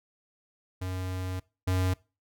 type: tone pair in turn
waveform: square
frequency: 92.5 / 92.5 Hz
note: F#2 / F#2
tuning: 0 / 0 cents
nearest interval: unison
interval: 0 cents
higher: neither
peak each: -32 / -25 dBFS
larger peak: second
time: 0.81-1.4 / 1.67-1.94 s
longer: first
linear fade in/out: 10 ms
effects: noise-tail reverb RT60 0.3 s tail -22 dB re dry